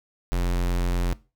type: tone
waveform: square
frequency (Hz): 44.09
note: F1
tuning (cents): +17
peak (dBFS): -22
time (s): 0.32-1.13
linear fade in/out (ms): 0
effects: noise-tail reverb RT60 0.3 s tail -20 dB re dry